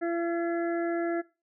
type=harmonic tone; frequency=339.3 Hz; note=F4; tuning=50 cents flat; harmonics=1 / 2 / 4 / 5 / 6; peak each=-28 / -33 / -41 / -40 / -46 dBFS; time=0.01-1.22 s; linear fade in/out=20 ms; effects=noise-tail reverb RT60 0.3 s tail -21 dB re dry